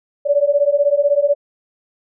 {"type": "beating tone pair", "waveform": "sine", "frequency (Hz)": [566, 582], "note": ["C#5", "D5"], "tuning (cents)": [36, -16], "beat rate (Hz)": 16, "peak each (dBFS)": -15, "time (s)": [0.25, 1.35], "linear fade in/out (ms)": 20, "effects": []}